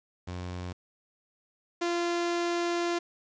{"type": "tone pair in turn", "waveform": "sawtooth", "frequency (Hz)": [90, 344.9], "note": ["F#2", "F4"], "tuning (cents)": [-47, -22], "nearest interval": "octave + major seventh", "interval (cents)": 2325, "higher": "second", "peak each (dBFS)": [-31, -23], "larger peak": "second", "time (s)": [[0.27, 0.73], [1.81, 2.99]], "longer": "second", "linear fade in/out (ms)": 10, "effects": ["resampled to 16000 Hz", "9-bit"]}